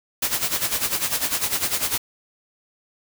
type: noise with tremolo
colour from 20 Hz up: white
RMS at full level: -21 dBFS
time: 0.22-1.98 s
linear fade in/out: 5 ms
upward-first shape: sine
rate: 10 Hz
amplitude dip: 75%
effects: none